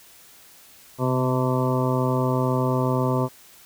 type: harmonic tone with a mistuned harmonic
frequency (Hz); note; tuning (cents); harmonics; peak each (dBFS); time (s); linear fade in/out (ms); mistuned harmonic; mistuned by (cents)
128; C3; -38; 1 / 2 / 3 / 4 / 5 / 7 / 8 / 9; -23 / -26 / -28 / -29 / -30 / -31 / -32 / -33; 0.98-3.29; 50; 1; +28
effects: white hiss -50 dBFS RMS until 3.65 s